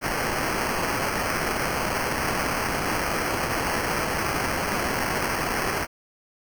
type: noise with sample-and-hold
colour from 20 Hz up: blue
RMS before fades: -26 dBFS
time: 0.01-5.87 s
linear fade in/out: 50 ms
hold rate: 3675 Hz
effects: none